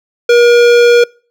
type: tone with hard clipping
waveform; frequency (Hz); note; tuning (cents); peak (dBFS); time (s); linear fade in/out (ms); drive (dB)
sine; 477.5; A#4; +42; -6; 0.29-1.04; 5; 17
effects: noise-tail reverb RT60 0.4 s tail -26 dB re dry